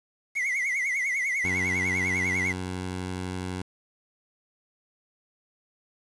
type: tone with vibrato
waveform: triangle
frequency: 2093 Hz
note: C7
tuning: in tune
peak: -23 dBFS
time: 0.35-2.53 s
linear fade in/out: 20 ms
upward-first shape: triangle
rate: 10 Hz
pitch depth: 140 cents each way
type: tone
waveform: 15% pulse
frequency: 92 Hz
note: F#2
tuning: 9 cents flat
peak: -24 dBFS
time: 1.44-3.62 s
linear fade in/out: 5 ms
effects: resampled to 24000 Hz + 8-bit